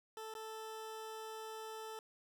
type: tone with dropouts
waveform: 20% pulse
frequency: 440 Hz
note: A4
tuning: in tune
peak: -40 dBFS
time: 0.17-1.99 s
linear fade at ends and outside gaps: 1 ms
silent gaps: 0.339-0.351 s
effects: none